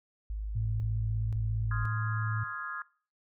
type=tone bursts; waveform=sine; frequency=52.2 Hz; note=G#1; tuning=10 cents sharp; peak=-32 dBFS; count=3; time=0.3-1.854 s; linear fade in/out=0 ms; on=500 ms; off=27 ms
type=tone with pitch glide; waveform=sine; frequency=108.2 to 109.65 Hz; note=A2 to A2; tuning=-29 to -6 cents; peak=-29 dBFS; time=0.55-2.44 s; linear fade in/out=10 ms; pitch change=+23 cents; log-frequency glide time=1.66-1.77 s
type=chord; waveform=sine; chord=F minor seventh; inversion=second; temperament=equal; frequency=1046.5 / 1244.5 / 1396.9 / 1661.2 Hz; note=C6 / Eb6 / F6 / Ab6; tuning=0 / 0 / 0 / 0 cents; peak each=-45 / -40 / -41 / -39 dBFS; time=1.71-2.82 s; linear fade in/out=2 ms
effects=noise-tail reverb RT60 0.4 s tail -20 dB re dry